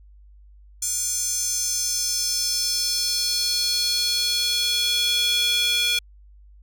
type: tone with high-pass filter sweep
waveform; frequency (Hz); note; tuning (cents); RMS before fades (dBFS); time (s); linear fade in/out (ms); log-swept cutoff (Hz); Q
square; 480.3; B4; -48; -23; 0.82-5.99; 5; 7000 to 3000; 3.8
effects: added 50 Hz sine -46 dBFS peak until 6.62 s